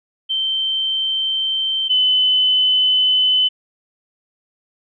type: tone pair in turn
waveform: sine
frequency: 3114 / 3024 Hz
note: G7 / F#7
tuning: -12 / +37 cents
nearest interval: minor second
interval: 51 cents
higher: first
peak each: -17 / -12 dBFS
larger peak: second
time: 0.29-1.89 / 1.89-3.49 s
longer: neither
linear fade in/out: 20 ms
effects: none